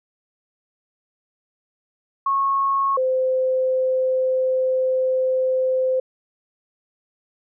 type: tone pair in turn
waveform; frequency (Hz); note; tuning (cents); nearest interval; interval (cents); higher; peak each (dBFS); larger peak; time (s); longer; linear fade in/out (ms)
sine; 1096 / 517.2; C#6 / C5; -20 / -20; octave + minor second; 1300; first; -17; neither; 2.26-2.97 / 2.97-6; second; 5
effects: none